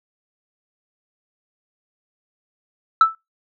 sine tone with exponential decay, 1318.5 Hz, E6, in tune, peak -3 dBFS, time 3.01-3.15 s, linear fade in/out 2 ms, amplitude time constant 30 ms, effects noise-tail reverb RT60 0.2 s tail -25 dB re dry + tanh soft clip ceiling -5 dBFS

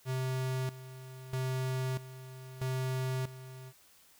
square tone with tremolo, 129.9 Hz, C3, 12 cents flat, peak -32 dBFS, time 0.05-3.73 s, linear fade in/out 50 ms, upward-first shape square, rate 0.78 Hz, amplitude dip 80%, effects white hiss -62 dBFS RMS until 4.19 s

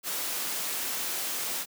white noise, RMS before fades -32 dBFS, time 0.03-1.66 s, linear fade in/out 50 ms, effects high-pass 200 Hz 12 dB/octave

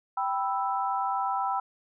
sine chord, E minor, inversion first, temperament equal, 784 / 987.8 / 1318.5 Hz, G5 / B5 / E6, 0 / 0 / 0 cents, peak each -29 / -30 / -32 dBFS, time 0.17-1.6 s, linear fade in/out 5 ms, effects none

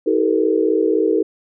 sine tone cluster, 318.4 / 382.1 / 438.1 / 478.2 Hz, D#4 / G4 / A4 / A#4, +40 / -44 / -7 / +44 cents, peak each -19 / -20 / -18 / -21 dBFS, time 0.06-1.23 s, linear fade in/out 10 ms, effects none

